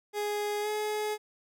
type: tone with pitch glide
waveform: 30% pulse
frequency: 415.3 to 423.8 Hz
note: G#4 to G#4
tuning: 0 to +35 cents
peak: -27 dBFS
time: 0.13-1.18 s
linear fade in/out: 50 ms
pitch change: +35 cents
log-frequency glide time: 0.61-0.68 s
effects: none